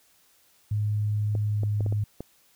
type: tone with pitch glide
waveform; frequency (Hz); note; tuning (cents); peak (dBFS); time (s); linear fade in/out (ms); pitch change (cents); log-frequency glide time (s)
sine; 105.1 to 104.31; G#2 to G#2; +21 to +8; -23; 0.71-2.04; 5; -13; 1.48-1.61
type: clicks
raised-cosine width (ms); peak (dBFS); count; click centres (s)
2; -21; 6; 1.352 / 1.634 / 1.807 / 1.863 / 1.925 / 2.206
effects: white hiss -62 dBFS RMS until 2.55 s